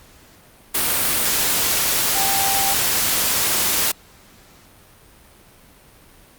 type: tone in noise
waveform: sine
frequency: 785 Hz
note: G5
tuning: 2 cents sharp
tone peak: -23 dBFS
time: 2.15-2.74 s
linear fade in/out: 10 ms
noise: white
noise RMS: -19 dBFS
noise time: 0.74-3.92 s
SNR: -7 dB
effects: pink hiss -49 dBFS RMS until 6.38 s + Opus 48 kbps